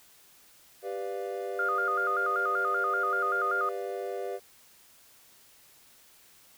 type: chord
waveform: triangle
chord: G dominant seventh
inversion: none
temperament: equal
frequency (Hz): 392 / 493.9 / 587.3 / 698.5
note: G4 / B4 / D5 / F5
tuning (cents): 0 / 0 / 0 / 0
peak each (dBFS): -34 / -35 / -38 / -38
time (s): 0.82-4.4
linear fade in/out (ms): 50
type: tone with vibrato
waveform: sine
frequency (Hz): 1318.5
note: E6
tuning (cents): 0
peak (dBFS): -26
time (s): 1.59-3.69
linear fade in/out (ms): 2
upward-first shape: square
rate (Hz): 5.2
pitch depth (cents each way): 110
effects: white hiss -58 dBFS RMS until 6.57 s